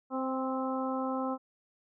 harmonic tone with a mistuned harmonic, 261.6 Hz, C4, in tune, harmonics 1 / 2 / 3 / 4 / 5, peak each -33 / -36 / -38 / -39 / -40 dBFS, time 0.1-1.38 s, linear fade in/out 50 ms, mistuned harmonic 3, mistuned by +16 cents, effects none

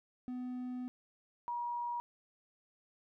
triangle / sine tone pair in turn, 250.3 / 956.5 Hz, B3 / A#5, +23 / +44 cents, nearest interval octave + major seventh, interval 2321 cents, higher second, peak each -36 / -35 dBFS, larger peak second, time 0.28-0.88 / 1.48-2 s, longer first, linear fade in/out 0 ms, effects none

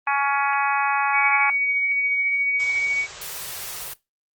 harmonic tone, 280 Hz, C#4, 18 cents sharp, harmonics 3 / 4 / 5 / 6 / 7 / 8 / 9, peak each -23 / -24 / -28 / -27 / -32 / -31 / -28 dBFS, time 0.07-1.5 s, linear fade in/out 2 ms
sine tone with tremolo, 2251 Hz, C#7, 26 cents sharp, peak -18 dBFS, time 1.11-3.07 s, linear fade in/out 50 ms, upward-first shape triangle, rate 14 Hz, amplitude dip 35%
white band-stop noise, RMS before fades -33 dBFS, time 2.59-3.94 s, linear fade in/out 10 ms, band 180 to 350 Hz, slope 96 dB/octave
effects noise-tail reverb RT60 0.2 s tail -19 dB re dry + Opus 24 kbps

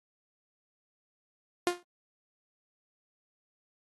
sawtooth tone with exponential decay, 353 Hz, F4, 19 cents sharp, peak -18 dBFS, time 1.67-1.83 s, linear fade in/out 1 ms, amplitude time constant 33 ms, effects AAC 32 kbps

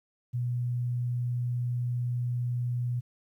sine tone, 122.2 Hz, B2, 18 cents flat, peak -27 dBFS, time 0.33-3.01 s, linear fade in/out 20 ms, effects 11-bit

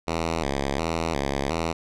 5% pulse tone with vibrato, 75.5 Hz, D2, 48 cents sharp, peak -13 dBFS, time 0.07-1.73 s, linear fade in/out 10 ms, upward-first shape square, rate 1.4 Hz, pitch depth 150 cents each way, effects low-pass 7000 Hz 12 dB/octave

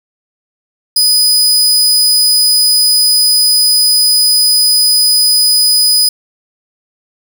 sawtooth tone, 4980 Hz, D#8, 1 cent sharp, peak -4 dBFS, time 0.96-6.09 s, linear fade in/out 5 ms, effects none

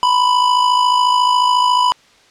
square tone with amplitude modulation, 992 Hz, B5, 7 cents sharp, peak -9 dBFS, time 0.03-1.92 s, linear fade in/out 0 ms, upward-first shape sine, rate 54.1 Hz, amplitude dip 55%, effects white hiss -49 dBFS RMS until 2.3 s + low-pass 5000 Hz 12 dB/octave

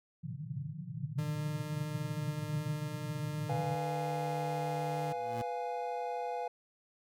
white band-pass noise, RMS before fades -40 dBFS, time 0.23-3.76 s, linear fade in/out 10 ms, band 110 to 170 Hz, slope 96 dB/octave
40% pulse tone with pitch glide, 150 to 151.04 Hz, D3 to D3, +37 to +49 cents, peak -36 dBFS, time 1.18-5.13 s, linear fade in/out 10 ms, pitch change +12 cents, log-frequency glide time 1.28-1.44 s
triangle chord, F diminished, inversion second, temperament equal, 493.9 / 698.5 / 830.6 Hz, Cb5 / F5 / Ab5, 0 / 0 / 0 cents, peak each -37 dBFS, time 3.49-6.48 s, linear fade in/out 5 ms
25% pulse tone with exponential growth, 115.6 Hz, A#2, 14 cents flat, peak -32 dBFS, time 5.02-5.42 s, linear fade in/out 5 ms, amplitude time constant 86 ms
effects none

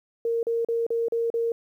sine tone bursts, 462.9 Hz, A#4, 12 cents flat, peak -22 dBFS, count 6, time 0.25-1.52 s, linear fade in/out 2 ms, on 180 ms, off 38 ms, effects 10-bit

